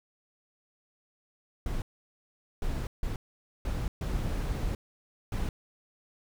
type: noise bursts at uneven times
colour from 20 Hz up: brown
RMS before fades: -31 dBFS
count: 6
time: 1.66-1.82 / 2.62-2.87 / 3.03-3.16 / 3.65-3.88 / 4.01-4.75 / 5.32-5.49 s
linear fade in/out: 2 ms
effects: none